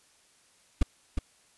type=noise with echo; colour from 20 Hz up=brown; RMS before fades=-20 dBFS; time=0.81-0.83 s; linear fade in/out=5 ms; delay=360 ms; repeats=1; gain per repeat=-6 dB; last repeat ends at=1.19 s; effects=white hiss -63 dBFS RMS until 1.57 s + resampled to 24000 Hz